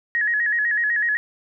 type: tone with vibrato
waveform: sine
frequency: 1789 Hz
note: A6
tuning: 28 cents sharp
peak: -18 dBFS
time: 0.15-1.17 s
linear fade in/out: 0 ms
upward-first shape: square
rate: 8 Hz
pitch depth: 87 cents each way
effects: none